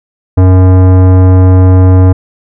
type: tone with tanh clipping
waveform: sine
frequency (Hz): 92.7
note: F#2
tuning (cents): +4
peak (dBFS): -3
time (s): 0.37-2.13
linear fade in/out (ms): 10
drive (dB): 18
effects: none